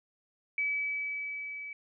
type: tone with level ramp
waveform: sine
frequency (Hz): 2291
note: D7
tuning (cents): -44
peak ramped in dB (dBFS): -27 to -39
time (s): 0.58-1.73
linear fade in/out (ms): 2
effects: none